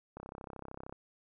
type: click train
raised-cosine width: 1 ms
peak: -30 dBFS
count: 26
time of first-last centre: 0.17-0.925 s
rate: 33.1 Hz
effects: none